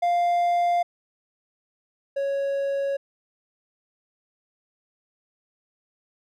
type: tone pair in turn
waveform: triangle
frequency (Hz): 698.5 / 554.4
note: F5 / C#5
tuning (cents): 0 / 0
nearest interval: major third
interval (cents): 400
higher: first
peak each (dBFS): -17 / -21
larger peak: first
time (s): 0.02-0.83 / 2.16-2.97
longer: neither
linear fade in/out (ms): 10
effects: none